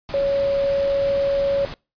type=tone in noise; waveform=sine; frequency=557 Hz; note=C#5; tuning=8 cents sharp; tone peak=-17 dBFS; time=0.14-1.65 s; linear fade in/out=0 ms; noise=pink; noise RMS=-34 dBFS; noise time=0.09-1.74 s; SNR=+14 dB; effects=noise-tail reverb RT60 0.3 s tail -25 dB re dry + resampled to 11025 Hz